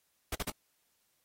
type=noise bursts; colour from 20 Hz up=pink; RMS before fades=-35 dBFS; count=3; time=0.32-0.501 s; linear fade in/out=5 ms; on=31 ms; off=44 ms; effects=white hiss -75 dBFS RMS until 1.24 s + AAC 48 kbps